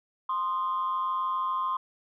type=tone pair together; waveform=sine; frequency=1046.5 / 1233.7 Hz; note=C6 / D#6; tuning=0 / -15 cents; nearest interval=minor third; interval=285 cents; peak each=-26 / -32 dBFS; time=0.29-1.77 s; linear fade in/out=5 ms; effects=tanh soft clip ceiling -21 dBFS